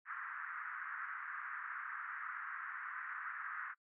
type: band-pass noise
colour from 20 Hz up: pink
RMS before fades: -45 dBFS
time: 0.05-3.75 s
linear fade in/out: 50 ms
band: 1200 to 1800 Hz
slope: 48 dB/octave
effects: noise-tail reverb RT60 0.1 s tail -25 dB re dry